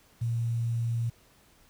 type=tone with quantisation; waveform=sine; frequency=116.54 Hz; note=A#2; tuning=in tune; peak=-26 dBFS; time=0.21-1.1 s; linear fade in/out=10 ms; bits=9; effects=pink hiss -61 dBFS RMS until 1.69 s